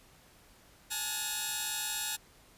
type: tone cluster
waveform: 5% pulse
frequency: 835 / 879 / 1443 / 3749 Hz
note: G#5 / A5 / F#6 / A#7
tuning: +9 / -2 / -44 / +9 cents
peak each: -28 dBFS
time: 0.9-2.17 s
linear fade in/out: 20 ms
effects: pink hiss -60 dBFS RMS until 2.57 s + resampled to 32000 Hz